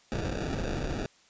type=noise with sample-and-hold; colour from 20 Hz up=pink; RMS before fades=-32 dBFS; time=0.12-1.06 s; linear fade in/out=0 ms; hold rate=1050 Hz; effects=white hiss -61 dBFS RMS until 1.29 s + resampled to 16000 Hz